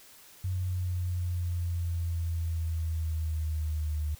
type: exponential sweep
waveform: sine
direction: down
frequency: 92.5 to 75.4 Hz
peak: -28 dBFS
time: 0.44-4.15 s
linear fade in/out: 5 ms
effects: white hiss -54 dBFS RMS until 4.19 s